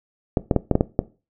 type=clicks; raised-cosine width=2 ms; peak=-3 dBFS; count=7; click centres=0.372 / 0.512 / 0.563 / 0.713 / 0.754 / 0.809 / 0.991 s; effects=noise-tail reverb RT60 0.3 s tail -18 dB re dry